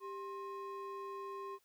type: ring-modulated tone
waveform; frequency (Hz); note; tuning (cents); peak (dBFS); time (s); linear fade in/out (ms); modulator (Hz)
triangle; 727; F#5; -31; -37; 0-1.59; 50; 333
effects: white hiss -75 dBFS RMS until 1.64 s